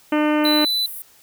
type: harmonic tone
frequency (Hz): 301.6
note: D4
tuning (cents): +46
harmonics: 1 / 2 / 3 / 4 / 5 / 6 / 7 / 8 / 9 / 10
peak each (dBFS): -17 / -23 / -27 / -29 / -31 / -33 / -34 / -35 / -36 / -37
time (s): 0.12-0.65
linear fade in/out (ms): 5
type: high-pass noise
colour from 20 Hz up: pink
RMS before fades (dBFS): -33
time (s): 0.44-1.02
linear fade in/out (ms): 0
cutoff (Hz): 10000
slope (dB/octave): 48
type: tone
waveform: sine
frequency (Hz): 3994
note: B7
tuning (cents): +19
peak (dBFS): -18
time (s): 0.45-0.86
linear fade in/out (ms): 2
effects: white hiss -52 dBFS RMS until 1.22 s